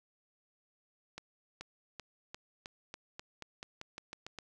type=accelerating click train; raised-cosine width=0.2 ms; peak=-26 dBFS; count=14; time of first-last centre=1.18-4.387 s; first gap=430 ms; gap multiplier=0.9; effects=none